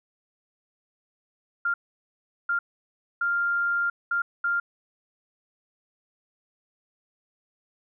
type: tone bursts at uneven times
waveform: sine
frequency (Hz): 1396.9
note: F6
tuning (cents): 0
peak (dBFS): -22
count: 5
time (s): 1.65-1.74 / 2.49-2.59 / 3.21-3.9 / 4.11-4.22 / 4.44-4.6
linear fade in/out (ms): 5
effects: none